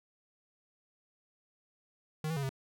square tone with pitch steps, 155.2 / 162.8 / 139.9 / 134 Hz, D#3 / E3 / C#3 / C3, -4 / -21 / +16 / +42 cents, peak -33 dBFS, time 2.24-2.492 s, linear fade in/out 2 ms, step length 63 ms, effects none

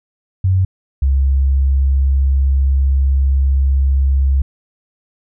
sine tone pair in turn, 93.4 / 67.7 Hz, F#2 / C#2, +17 / -40 cents, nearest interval tritone, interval 557 cents, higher first, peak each -10 dBFS, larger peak neither, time 0.44-0.65 / 1.02-4.42 s, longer second, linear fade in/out 5 ms, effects none

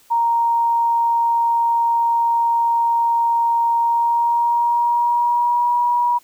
sine tone with pitch glide, 932.3 to 963 Hz, A#5 to B5, 0 to -44 cents, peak -14 dBFS, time 0.1-6.19 s, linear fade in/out 20 ms, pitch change +56 cents, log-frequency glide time 3.78-5.75 s, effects white hiss -53 dBFS RMS until 6.23 s

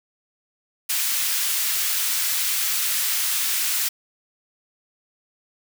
white high-pass noise, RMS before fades -23 dBFS, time 0.89-3.89 s, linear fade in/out 10 ms, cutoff 1600 Hz, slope 12 dB/octave, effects none

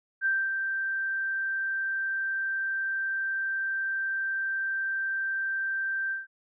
sine tone with ADSR envelope, 1568 Hz, G6, in tune, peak -22 dBFS, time 0.21-6.27 s, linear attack 46 ms, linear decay 240 ms, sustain -5 dB, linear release 160 ms, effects none

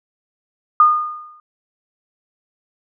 sine tone with exponential decay, 1222 Hz, D#6, 32 cents flat, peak -5 dBFS, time 0.8-1.4 s, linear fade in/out 2 ms, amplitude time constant 130 ms, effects none

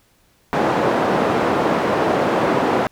white band-pass noise, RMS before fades -18 dBFS, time 0.53-2.87 s, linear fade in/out 0 ms, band 180 to 770 Hz, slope 12 dB/octave, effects pink hiss -58 dBFS RMS until 2.91 s

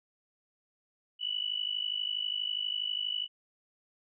sine tone with amplitude modulation, 2960 Hz, F#7, in tune, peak -27 dBFS, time 1.19-3.28 s, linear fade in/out 50 ms, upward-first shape sine, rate 52.3 Hz, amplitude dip 85%, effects none

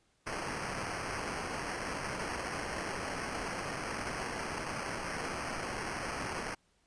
white noise with sample-and-hold, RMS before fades -38 dBFS, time 0.26-6.55 s, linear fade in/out 10 ms, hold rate 3675 Hz, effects pink hiss -72 dBFS RMS until 6.86 s + resampled to 22050 Hz

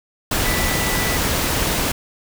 sine tone in noise, 1975.5 Hz, B6, in tune, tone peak -26 dBFS, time 0.45-1.17 s, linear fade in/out 5 ms, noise pink, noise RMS -20 dBFS, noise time 0.31-1.92 s, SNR -9 dB, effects none

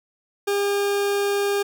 40% pulse tone, 403.4 Hz, G4, 50 cents sharp, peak -19 dBFS, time 0.47-1.63 s, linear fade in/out 10 ms, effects none

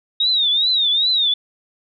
sine tone with vibrato, 3729 Hz, A#7, in tune, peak -14 dBFS, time 0.2-1.34 s, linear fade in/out 5 ms, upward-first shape triangle, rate 2.5 Hz, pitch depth 160 cents each way, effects none

